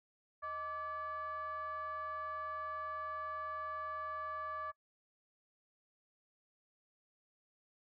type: tone with frequency modulation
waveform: sine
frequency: 1166 Hz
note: D6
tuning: 13 cents flat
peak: -38 dBFS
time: 0.42-4.72 s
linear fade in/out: 20 ms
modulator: 542 Hz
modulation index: 0.68
effects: noise-tail reverb RT60 0.1 s tail -23 dB re dry + tanh soft clip ceiling -34 dBFS